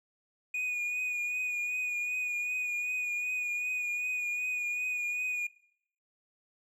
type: tone with vibrato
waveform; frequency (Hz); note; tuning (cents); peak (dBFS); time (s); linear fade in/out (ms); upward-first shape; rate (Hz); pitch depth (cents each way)
triangle; 2464; D#7; -17; -29; 0.54-5.47; 5; triangle; 2.6; 31
effects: noise-tail reverb RT60 0.7 s tail -22 dB re dry